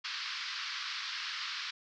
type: band-pass noise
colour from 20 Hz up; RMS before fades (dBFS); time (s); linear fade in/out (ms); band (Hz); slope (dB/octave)
white; -39; 0.04-1.71; 10; 1100 to 5100; 48
effects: none